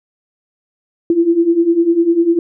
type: beating tone pair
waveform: sine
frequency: 330.4 / 340.4 Hz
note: E4 / F4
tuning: +4 / -44 cents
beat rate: 10 Hz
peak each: -15 / -11 dBFS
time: 1.1-2.39 s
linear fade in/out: 2 ms
effects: none